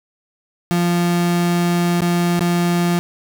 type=tone with dropouts; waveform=35% pulse; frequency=173.8 Hz; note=F3; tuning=8 cents flat; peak=-13 dBFS; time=0.71-2.99 s; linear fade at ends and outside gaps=0 ms; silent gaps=2.006-2.019 / 2.393-2.408 s; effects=none